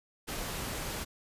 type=noise; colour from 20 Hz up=pink; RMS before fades=-37 dBFS; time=0.27-1.05 s; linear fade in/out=20 ms; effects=resampled to 32000 Hz